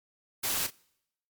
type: noise with echo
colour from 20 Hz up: white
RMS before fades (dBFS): -30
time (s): 0.43-0.67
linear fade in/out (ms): 10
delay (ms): 35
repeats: 1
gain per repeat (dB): -12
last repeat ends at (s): 0.705
effects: noise-tail reverb RT60 0.8 s tail -26 dB re dry + MP3 96 kbps

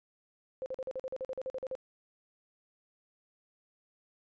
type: tone bursts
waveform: sine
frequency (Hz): 521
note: C5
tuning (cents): -7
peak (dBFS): -34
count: 14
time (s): 0.62-1.752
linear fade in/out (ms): 0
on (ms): 40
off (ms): 44
effects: resampled to 16000 Hz

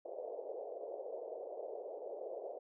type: band-pass noise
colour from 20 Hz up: pink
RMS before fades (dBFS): -45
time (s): 0.05-2.59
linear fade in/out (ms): 10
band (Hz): 430 to 660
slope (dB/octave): 48
effects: none

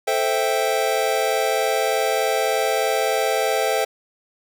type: chord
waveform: square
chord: A minor seventh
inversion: none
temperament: equal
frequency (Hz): 440 / 523.3 / 659.3 / 784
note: A4 / C5 / E5 / G5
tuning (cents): 0 / 0 / 0 / 0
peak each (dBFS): -25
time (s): 0.07-3.85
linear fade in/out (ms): 10
effects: none

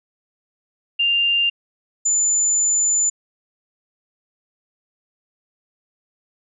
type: tone pair in turn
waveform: sine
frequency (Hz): 2794 / 7040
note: F7 / A8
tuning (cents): 0 / 0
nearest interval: octave + major third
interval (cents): 1600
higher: second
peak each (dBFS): -15 / -15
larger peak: neither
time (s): 0.99-1.5 / 2.05-3.1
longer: second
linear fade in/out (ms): 10
effects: none

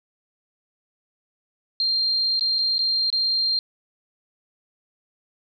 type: tone with dropouts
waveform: sine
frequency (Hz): 4186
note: C8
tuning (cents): 0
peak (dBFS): -19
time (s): 1.8-3.59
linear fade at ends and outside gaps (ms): 1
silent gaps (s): 2.395-2.409 / 2.585-2.589 / 2.782-2.791 / 3.102-3.127
effects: none

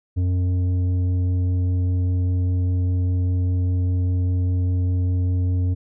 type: tone with tanh clipping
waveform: sine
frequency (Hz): 90.5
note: F#2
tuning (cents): -38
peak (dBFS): -19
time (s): 0.16-5.75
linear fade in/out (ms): 20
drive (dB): 8
effects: none

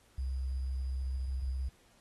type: tone with sample-and-hold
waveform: sine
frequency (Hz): 65.41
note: C2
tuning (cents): 0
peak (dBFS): -32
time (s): 0.18-1.69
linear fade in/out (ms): 5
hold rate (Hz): 4900
effects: pink hiss -66 dBFS RMS until 2 s + AAC 32 kbps

